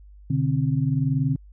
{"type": "tone cluster", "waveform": "sine", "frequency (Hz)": [127.2, 147.9, 264.1], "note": ["C3", "D3", "C4"], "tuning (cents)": [-48, 13, 16], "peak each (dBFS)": [-24, -22, -27], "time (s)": [0.3, 1.36], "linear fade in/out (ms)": 5, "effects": ["added 50 Hz sine -44 dBFS peak until 1.52 s"]}